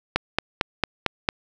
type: click train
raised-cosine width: 0.3 ms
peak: -3 dBFS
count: 6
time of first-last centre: 0.16-1.289 s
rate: 4.43 Hz
effects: none